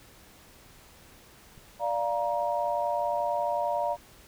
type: click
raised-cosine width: 5 ms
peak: -38 dBFS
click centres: 1.578 s
type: chord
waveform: sine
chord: Bb major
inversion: first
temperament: equal with one note detuned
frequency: 587.3 / 698.5 / 943.2 Hz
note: D5 / F5 / Bb5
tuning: 0 / 0 / +20 cents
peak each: -30 dBFS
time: 1.79-3.97 s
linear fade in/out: 50 ms
effects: pink hiss -54 dBFS RMS until 4.27 s